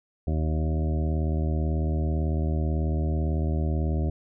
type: harmonic tone with a mistuned harmonic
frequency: 78.1 Hz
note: D#2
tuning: 7 cents sharp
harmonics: 1 / 2 / 3 / 4 / 5 / 7 / 8 / 9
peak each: -24 / -30 / -34 / -36 / -38 / -41 / -42 / -43 dBFS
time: 0.27-4.1 s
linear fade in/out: 5 ms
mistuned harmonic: 1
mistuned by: -20 cents
effects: none